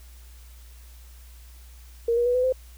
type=tone with pitch steps; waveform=sine; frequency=466.2 / 478.2 / 490.5 / 503.1 / 516.1 Hz; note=A#4 / A#4 / B4 / B4 / C5; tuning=0 / +44 / -12 / +32 / -24 cents; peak=-19 dBFS; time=2.08-2.525 s; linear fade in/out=5 ms; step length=89 ms; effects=added 60 Hz sine -44 dBFS peak until 2.77 s + white hiss -55 dBFS RMS until 2.77 s